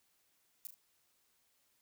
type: noise with echo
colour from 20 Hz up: violet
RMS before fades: -44 dBFS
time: 0.65-0.67 s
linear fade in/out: 0 ms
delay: 36 ms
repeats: 2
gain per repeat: -7 dB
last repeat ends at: 0.742 s
effects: white hiss -75 dBFS RMS until 1.81 s